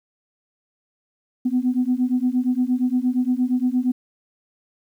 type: beating tone pair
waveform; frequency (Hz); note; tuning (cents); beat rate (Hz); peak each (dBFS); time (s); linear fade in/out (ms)
sine; 246.9 / 255.5; B3 / C4; 0 / -41; 8.6; -20; 1.45-3.92; 10
effects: tanh soft clip ceiling -11 dBFS + 9-bit